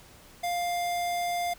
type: tone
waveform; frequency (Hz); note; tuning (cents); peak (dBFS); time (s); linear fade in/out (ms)
square; 701; F5; +6; -28; 0.43-1.54; 10
effects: pink hiss -53 dBFS RMS until 1.58 s